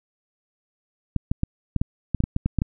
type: clicks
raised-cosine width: 5 ms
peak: -9 dBFS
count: 12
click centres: 1.163 / 1.315 / 1.434 / 1.763 / 1.815 / 2.147 / 2.204 / 2.239 / 2.364 / 2.46 / 2.587 / 2.619 s
effects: none